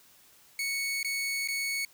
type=tone with dropouts; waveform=sawtooth; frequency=2217 Hz; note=C#7; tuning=in tune; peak=-26 dBFS; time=0.59-1.85 s; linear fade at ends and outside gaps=2 ms; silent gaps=1.03-1.046 / 1.476-1.485 s; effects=white hiss -59 dBFS RMS until 1.93 s